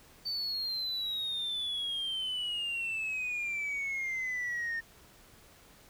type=exponential sweep; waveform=sine; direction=down; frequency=4573 to 1819 Hz; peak=-30 dBFS; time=0.25-4.81 s; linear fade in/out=20 ms; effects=tanh soft clip ceiling -30 dBFS + pink hiss -58 dBFS RMS until 5.89 s